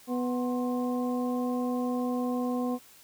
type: harmonic tone with a mistuned harmonic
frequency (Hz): 247.8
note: B3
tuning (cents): +6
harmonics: 1 / 2 / 3 / 4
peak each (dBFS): -28 / -34 / -38 / -40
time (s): 0.07-2.79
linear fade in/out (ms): 50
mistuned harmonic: 4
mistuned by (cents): +110
effects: white hiss -55 dBFS RMS until 3.03 s